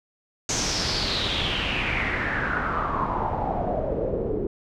pink noise with low-pass filter sweep, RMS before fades -26 dBFS, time 0.49-4.47 s, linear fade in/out 2 ms, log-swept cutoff 6500 to 380 Hz, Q 5.2, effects none

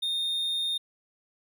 triangle tone, 3665 Hz, A#7, 30 cents flat, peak -25 dBFS, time 0.02-0.78 s, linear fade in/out 10 ms, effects none

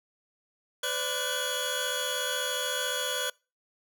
sawtooth tone cluster, 506 / 583 / 1462 / 1516 / 3357 Hz, B4 / D5 / F#6 / F#6 / G#7, +42 / -13 / -21 / +42 / +18 cents, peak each -32 / -33 / -33 / -35 / -29 dBFS, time 0.83-3.3 s, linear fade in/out 5 ms, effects noise-tail reverb RT60 0.3 s tail -25 dB re dry

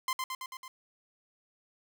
sawtooth tone with echo, 1040 Hz, C6, 11 cents flat, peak -25 dBFS, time 0.08-0.13 s, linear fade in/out 2 ms, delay 110 ms, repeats 5, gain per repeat -3 dB, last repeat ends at 0.68 s, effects 10-bit

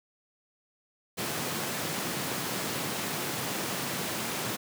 pink high-pass noise, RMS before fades -33 dBFS, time 1.17-4.57 s, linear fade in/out 20 ms, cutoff 130 Hz, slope 24 dB/octave, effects none

